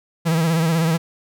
45% pulse tone with vibrato, 163.6 Hz, E3, 13 cents flat, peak -16 dBFS, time 0.25-0.98 s, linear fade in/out 20 ms, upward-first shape sine, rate 16 Hz, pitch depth 62 cents each way, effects none

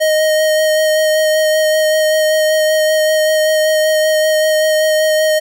square tone with vibrato, 622.3 Hz, D#5, in tune, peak -11 dBFS, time 0-5.4 s, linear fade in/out 20 ms, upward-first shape sine, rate 5.2 Hz, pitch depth 12 cents each way, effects none

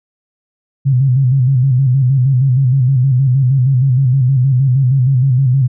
sine tone with vibrato, 130.81 Hz, C3, in tune, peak -8 dBFS, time 0.85-5.68 s, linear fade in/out 20 ms, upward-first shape square, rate 6.4 Hz, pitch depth 81 cents each way, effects none

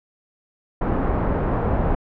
pink low-pass noise, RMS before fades -21 dBFS, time 0.81-1.95 s, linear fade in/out 5 ms, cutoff 1000 Hz, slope 12 dB/octave, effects low-pass 2000 Hz 12 dB/octave

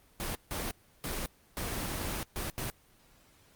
pink noise bursts at uneven times, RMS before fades -35 dBFS, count 6, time 0.2-0.35 / 0.51-0.71 / 1.04-1.26 / 1.57-2.23 / 2.36-2.5 / 2.58-2.7 s, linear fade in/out 0 ms, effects pink hiss -63 dBFS RMS until 3.55 s + Opus 24 kbps

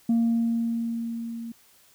sine tone with level ramp, 231.1 Hz, A#3, 15 cents flat, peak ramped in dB -16 to -33 dBFS, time 0.09-1.52 s, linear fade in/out 5 ms, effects tanh soft clip ceiling -17 dBFS + white hiss -58 dBFS RMS until 1.94 s

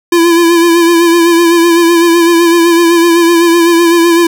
square tone with vibrato, 339 Hz, E4, 49 cents sharp, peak -5 dBFS, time 0.12-4.27 s, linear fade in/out 5 ms, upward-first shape sine, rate 7.9 Hz, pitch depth 40 cents each way, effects none

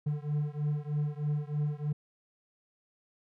triangle beating tone pair, 146.9 / 150.1 Hz, D3 / D3, +1 / +38 cents, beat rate 3.2 Hz, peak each -30 / -31 dBFS, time 0.06-1.93 s, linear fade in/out 10 ms, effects none

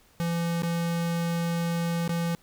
square tone with dropouts, 169.2 Hz, E3, 45 cents sharp, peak -26 dBFS, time 0.2-2.35 s, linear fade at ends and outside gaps 0 ms, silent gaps 0.621-0.633 / 2.078-2.093 s, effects pink hiss -60 dBFS RMS until 2.42 s

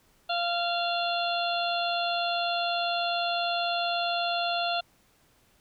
harmonic tone with a mistuned harmonic, 692 Hz, F5, 16 cents flat, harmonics 1 / 2 / 4 / 5 / 6, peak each -28 / -34 / -34 / -34 / -36 dBFS, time 0.29-4.81 s, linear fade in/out 10 ms, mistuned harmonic 6, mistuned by +18 cents, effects pink hiss -64 dBFS RMS until 5.6 s

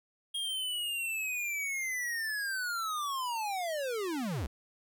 square linear sweep, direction down, 3260 to 53.6 Hz, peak -33 dBFS, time 0.34-4.47 s, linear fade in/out 10 ms, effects none

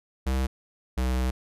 square tone pair in turn, 65.41 / 63.44 Hz, C2 / B1, 0 / +47 cents, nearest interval minor second, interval 53 cents, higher first, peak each -24 dBFS, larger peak neither, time 0.26-0.47 / 0.97-1.31 s, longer second, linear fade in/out 10 ms, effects resampled to 32000 Hz

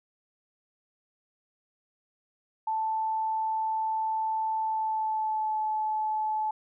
sine tone with pitch glide, 880 to 863.9 Hz, A5 to A5, 0 to -32 cents, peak -26 dBFS, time 2.67-6.51 s, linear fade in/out 5 ms, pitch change -32 cents, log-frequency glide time 4.6-5.59 s, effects none

